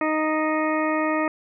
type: harmonic tone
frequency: 310.8 Hz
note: D#4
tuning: 2 cents flat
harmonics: 1 / 2 / 3 / 4 / 6 / 7 / 8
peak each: -24 / -26 / -30 / -28 / -30 / -35 / -37 dBFS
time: 0.01-1.28 s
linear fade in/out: 2 ms
effects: none